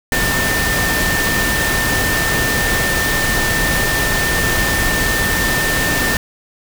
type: tone in noise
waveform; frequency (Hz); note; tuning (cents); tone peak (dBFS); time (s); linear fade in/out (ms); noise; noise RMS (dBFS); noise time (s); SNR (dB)
sine; 1798; A6; +37; -18; 0.12-6.17; 2; pink; -18; 0.12-6.17; -3
effects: none